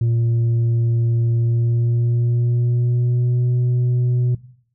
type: tone with pitch glide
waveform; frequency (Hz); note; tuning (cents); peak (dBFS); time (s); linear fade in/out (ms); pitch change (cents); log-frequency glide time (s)
sine; 116.54 to 123.18; A#2 to B2; 0 to -4; -12; 0.01-4.35; 5; +96; 1.37-3.51
effects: noise-tail reverb RT60 0.6 s tail -19 dB re dry + tanh soft clip ceiling -14 dBFS